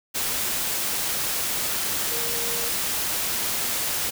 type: tone in noise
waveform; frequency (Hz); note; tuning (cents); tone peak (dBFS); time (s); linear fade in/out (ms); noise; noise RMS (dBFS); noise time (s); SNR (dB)
sine; 469.1; A#4; +11; -35; 2.1-2.7; 20; white; -26; 0.14-4.11; -12
effects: none